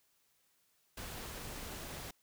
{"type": "noise with amplitude modulation", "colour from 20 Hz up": "pink", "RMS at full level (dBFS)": -43, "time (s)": [0.97, 2.11], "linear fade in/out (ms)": 5, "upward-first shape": "sine", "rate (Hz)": 265, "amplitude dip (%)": 45, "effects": ["white hiss -74 dBFS RMS until 2.22 s"]}